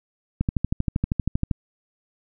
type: click train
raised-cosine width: 5 ms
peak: -9 dBFS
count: 15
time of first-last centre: 0.41-1.512 s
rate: 12.7 Hz
effects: none